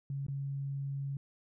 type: tone with dropouts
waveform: sine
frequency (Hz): 138.59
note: C#3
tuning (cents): 0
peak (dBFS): -34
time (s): 0.1-1.17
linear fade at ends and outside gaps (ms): 2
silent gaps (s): 0.266-0.283
effects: none